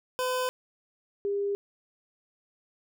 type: tone pair in turn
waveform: 25% pulse / sine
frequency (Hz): 507 / 402.4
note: B4 / G4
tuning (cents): +45 / +45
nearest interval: major third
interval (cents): 400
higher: first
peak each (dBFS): -23 / -26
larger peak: first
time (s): 0.19-0.49 / 1.25-1.55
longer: neither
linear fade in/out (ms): 0
effects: none